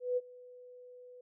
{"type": "tone with ADSR envelope", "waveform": "sine", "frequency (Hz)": 496.3, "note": "B4", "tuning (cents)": 8, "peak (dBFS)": -27, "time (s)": [0, 1.21], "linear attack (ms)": 170, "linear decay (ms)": 34, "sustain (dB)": -23, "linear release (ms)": 5, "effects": []}